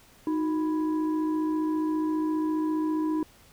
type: tone with frequency modulation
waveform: sine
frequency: 311.1 Hz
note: D#4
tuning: in tune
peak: -24 dBFS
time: 0.27-3.23 s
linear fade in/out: 2 ms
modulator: 677 Hz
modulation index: 0.48
effects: pink hiss -56 dBFS RMS until 3.52 s